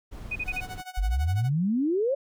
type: noise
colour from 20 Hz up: brown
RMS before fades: -38 dBFS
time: 0.11-0.82 s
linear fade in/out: 20 ms
type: tone bursts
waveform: sine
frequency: 2489 Hz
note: D#7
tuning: in tune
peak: -27 dBFS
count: 4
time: 0.31-0.607 s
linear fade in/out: 10 ms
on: 48 ms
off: 35 ms
type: tone with tremolo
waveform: sawtooth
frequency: 740 Hz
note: F#5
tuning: in tune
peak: -31 dBFS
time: 0.45-1.5 s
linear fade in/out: 50 ms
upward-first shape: sine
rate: 12 Hz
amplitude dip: 90%
type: exponential sweep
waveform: sine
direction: up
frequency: 43.31 to 573 Hz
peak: -22 dBFS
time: 0.97-2.15 s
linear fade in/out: 10 ms
effects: none